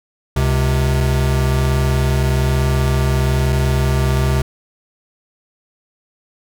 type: tone pair together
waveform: square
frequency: 68.87 / 130 Hz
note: C#2 / C3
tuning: -11 / -11 cents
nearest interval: major seventh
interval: 1100 cents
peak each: -17 dBFS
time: 0.36-4.42 s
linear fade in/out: 5 ms
effects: none